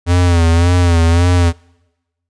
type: tone with vibrato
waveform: square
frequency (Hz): 85.9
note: F2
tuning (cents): -28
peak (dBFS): -9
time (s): 0.06-1.53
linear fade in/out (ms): 50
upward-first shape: sine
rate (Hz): 1.8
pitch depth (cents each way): 66
effects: noise-tail reverb RT60 1.0 s tail -26 dB re dry + resampled to 22050 Hz